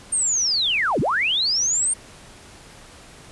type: linear two-way sweep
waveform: sine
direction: down then up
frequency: 8870 to 102.5 to 8870 Hz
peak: -18 dBFS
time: 0.12-1.94 s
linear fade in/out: 10 ms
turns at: 1 s
effects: pink hiss -45 dBFS RMS until 3.31 s + resampled to 24000 Hz